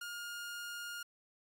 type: tone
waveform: sawtooth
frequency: 1418 Hz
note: F6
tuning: 26 cents sharp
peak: -38 dBFS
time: 0.01-1.03 s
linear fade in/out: 5 ms
effects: AAC 64 kbps